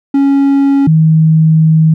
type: tone pair in turn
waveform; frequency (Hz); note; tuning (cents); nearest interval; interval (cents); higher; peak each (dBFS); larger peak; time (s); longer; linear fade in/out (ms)
triangle / sine; 277.2 / 158.76; C#4 / D#3; 0 / +35; minor seventh; 965; first; -4; neither; 0.14-0.87 / 0.87-1.94; second; 5
effects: none